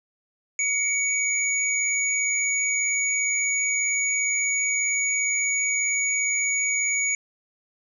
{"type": "tone pair together", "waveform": "sine", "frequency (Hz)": [2251, 6806], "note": ["C#7", "G#8"], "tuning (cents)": [26, 41], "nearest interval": "octave + perfect fifth", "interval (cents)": 1915, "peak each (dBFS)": -24, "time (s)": [0.59, 7.15], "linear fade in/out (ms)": 2, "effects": []}